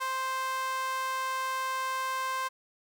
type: tone with high-pass filter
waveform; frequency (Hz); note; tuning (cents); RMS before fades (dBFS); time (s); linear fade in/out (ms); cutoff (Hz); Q
sawtooth; 523.3; C5; 0; -32; 0-2.49; 20; 1100; 3
effects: none